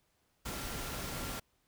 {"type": "tone in noise", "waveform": "sine", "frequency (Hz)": 1375, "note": "F6", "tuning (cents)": -27, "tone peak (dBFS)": -51, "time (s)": [0.45, 1.4], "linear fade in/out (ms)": 10, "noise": "pink", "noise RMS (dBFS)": -40, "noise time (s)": [0.45, 1.4], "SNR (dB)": -14, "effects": ["pink hiss -75 dBFS RMS until 1.67 s"]}